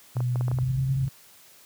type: tone with pitch glide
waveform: sine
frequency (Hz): 123.47 to 133.87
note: B2 to C3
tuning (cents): 0 to +40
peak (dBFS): -22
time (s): 0.15-1.09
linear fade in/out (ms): 20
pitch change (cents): +140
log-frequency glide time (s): 0.45-0.87
type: clicks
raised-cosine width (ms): 1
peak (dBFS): -21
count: 7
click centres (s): 0.168 / 0.205 / 0.358 / 0.41 / 0.482 / 0.515 / 0.587
type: low-pass noise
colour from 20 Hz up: pink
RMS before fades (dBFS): -31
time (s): 0.51-1.08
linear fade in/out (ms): 0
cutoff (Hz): 170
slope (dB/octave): 96
effects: white hiss -53 dBFS RMS until 1.65 s + high-pass 80 Hz 12 dB/octave